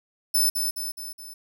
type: tone with echo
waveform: 5% pulse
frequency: 5274 Hz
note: E8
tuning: in tune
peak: -13 dBFS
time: 0.34-0.5 s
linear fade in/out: 10 ms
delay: 210 ms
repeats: 4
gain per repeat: -5 dB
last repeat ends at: 1.34 s
effects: none